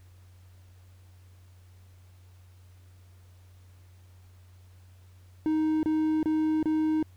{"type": "tone bursts", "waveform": "triangle", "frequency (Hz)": 312.1, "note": "D#4", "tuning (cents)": 5, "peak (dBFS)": -21, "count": 4, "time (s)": [5.46, 7.027], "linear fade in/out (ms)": 0, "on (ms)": 370, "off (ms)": 29, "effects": ["added 91 Hz sine -51 dBFS peak until 7.16 s", "pink hiss -65 dBFS RMS until 7.16 s"]}